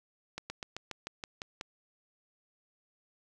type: slowing click train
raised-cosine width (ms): 0.2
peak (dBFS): -21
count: 9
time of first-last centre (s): 0.38-1.611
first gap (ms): 120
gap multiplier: 1.07
effects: none